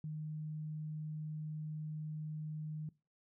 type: tone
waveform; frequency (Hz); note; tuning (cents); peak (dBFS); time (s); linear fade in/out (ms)
sine; 154; D#3; -17; -39; 0.04-2.89; 2
effects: noise-tail reverb RT60 0.3 s tail -21 dB re dry